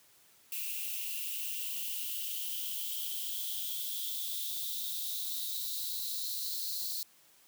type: noise with high-pass filter sweep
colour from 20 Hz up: violet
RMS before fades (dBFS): -37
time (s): 0.52-7.03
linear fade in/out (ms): 2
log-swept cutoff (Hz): 2600 to 4300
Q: 9.2
effects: white hiss -63 dBFS RMS until 7.47 s + high-pass 80 Hz 12 dB/octave